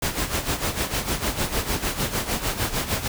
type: noise with tremolo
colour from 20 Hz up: pink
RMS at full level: -23 dBFS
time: 0.02-3.08 s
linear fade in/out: 5 ms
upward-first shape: sine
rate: 6.6 Hz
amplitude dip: 70%
effects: none